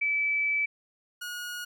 sine / sawtooth tone pair in turn, 2306 / 1445.6 Hz, D7 / F#6, -32 / -41 cents, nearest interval minor sixth, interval 809 cents, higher first, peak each -24 / -31 dBFS, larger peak first, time 0.01-0.66 / 1.21-1.65 s, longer first, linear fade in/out 10 ms, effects none

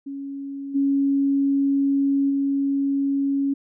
sine tone with level steps, 277.2 Hz, C#4, in tune, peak -29 / -17 / -19 dBFS, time 0.06-3.54 s, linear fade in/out 10 ms, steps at 0.74 / 2.29 s, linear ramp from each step 20 ms, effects none

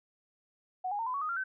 sine tone with pitch steps, 740 / 821.1 / 911 / 1010.9 / 1121.6 / 1244.5 / 1380.9 / 1532.2 Hz, F#5 / G#5 / A#5 / B5 / C#6 / D#6 / F6 / G6, 0 / -20 / -40 / +40 / +20 / 0 / -20 / -40 cents, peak -31 dBFS, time 0.84-1.44 s, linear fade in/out 10 ms, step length 75 ms, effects none

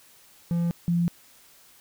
triangle / sine tone pair in turn, 170.7 / 171.89 Hz, F3 / F3, -39 / -27 cents, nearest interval unison, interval 12 cents, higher second, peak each -20 dBFS, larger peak neither, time 0.51-0.71 / 0.88-1.08 s, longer neither, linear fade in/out 0 ms, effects white hiss -55 dBFS RMS until 1.8 s

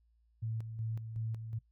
sine tone with tremolo, 112 Hz, A2, 31 cents sharp, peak -34 dBFS, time 0.42-1.59 s, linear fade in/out 10 ms, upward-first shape square, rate 2.7 Hz, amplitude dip 55%, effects noise-tail reverb RT60 0.1 s tail -20 dB re dry + added 57 Hz sine -67 dBFS peak until 1.71 s

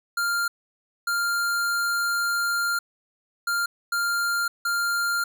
square tone bursts at uneven times, 1396.9 Hz, F6, in tune, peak -23 dBFS, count 5, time 0.17-0.48 / 1.07-2.79 / 3.47-3.66 / 3.92-4.48 / 4.65-5.24 s, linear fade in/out 5 ms, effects none

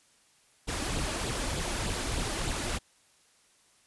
pink noise with flanger, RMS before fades -32 dBFS, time 0.67-2.79 s, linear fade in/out 20 ms, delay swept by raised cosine 0.24 to 3.54 ms, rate 3.3 Hz, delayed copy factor +0.55, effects white hiss -64 dBFS RMS until 3.86 s + resampled to 24000 Hz

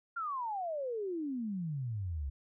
sine exponential sweep, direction down, 1417 to 65.41 Hz, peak -34 dBFS, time 0.16-2.3 s, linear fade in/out 10 ms, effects none

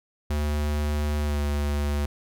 square tone with pitch glide, 74.3 to 72.69 Hz, D2 to D2, +21 to -17 cents, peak -24 dBFS, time 0.3-2.06 s, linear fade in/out 5 ms, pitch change -38 cents, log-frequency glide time 1.23-1.39 s, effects none

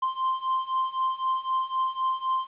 triangle beating tone pair, 1043 / 1046.9 Hz, C6 / C6, -6 / +1 cents, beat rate 3.9 Hz, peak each -27 / -25 dBFS, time 0.02-2.47 s, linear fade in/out 10 ms, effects resampled to 8000 Hz + 10-bit

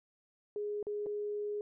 sine tone with dropouts, 415.3 Hz, G#4, in tune, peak -34 dBFS, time 0.56-1.61 s, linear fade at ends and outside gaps 1 ms, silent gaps 0.828-0.868 / 1.061-1.066 s, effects none

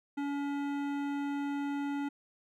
sine tone with hard clipping, 283.8 Hz, C#4, 41 cents sharp, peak -34 dBFS, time 0.17-2.09 s, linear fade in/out 10 ms, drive 15 dB, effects none

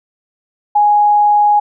sine tone, 830.6 Hz, G#5, in tune, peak -7 dBFS, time 0.75-1.6 s, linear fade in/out 10 ms, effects none

